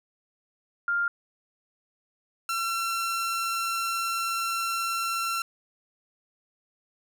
sine / sawtooth tone pair in turn, 1400 / 1354.7 Hz, F6 / E6, +4 / +47 cents, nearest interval minor second, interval 57 cents, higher first, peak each -23 dBFS, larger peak neither, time 0.88-1.08 / 2.49-5.42 s, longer second, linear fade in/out 2 ms, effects none

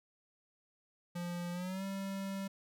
square tone with pitch glide, 174.61 to 194.86 Hz, F3 to G3, 0 to -10 cents, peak -38 dBFS, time 1.15-2.48 s, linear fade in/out 10 ms, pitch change +190 cents, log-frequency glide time 1.52-1.84 s, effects none

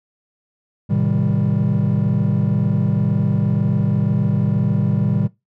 triangle chord, A half-diminished seventh, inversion none, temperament just, 110 / 132 / 158.4 / 198 Hz, A2 / C3 / Eb3 / G3, 0 / +16 / +31 / +18 cents, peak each -18 dBFS, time 0.89-5.28 s, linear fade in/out 20 ms, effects noise-tail reverb RT60 0.2 s tail -21 dB re dry + tanh soft clip ceiling -7 dBFS

